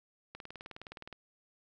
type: click train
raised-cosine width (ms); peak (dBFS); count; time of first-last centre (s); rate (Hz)
0.3; -29; 16; 0.35-1.127; 19.3
effects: none